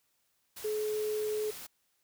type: tone in noise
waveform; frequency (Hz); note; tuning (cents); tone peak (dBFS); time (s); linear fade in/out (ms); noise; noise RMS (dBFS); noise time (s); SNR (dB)
sine; 426.9; G#4; +48; -30; 0.64-1.51; 10; white; -45; 0.56-1.67; +12
effects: white hiss -75 dBFS RMS until 2.03 s